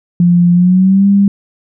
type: tone with pitch glide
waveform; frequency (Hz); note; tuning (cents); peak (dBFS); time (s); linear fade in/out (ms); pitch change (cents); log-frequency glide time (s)
sine; 174.61 to 199.42; F3 to G3; 0 to +30; -5; 0.2-1.28; 2; +230; 0.53-1.07
effects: none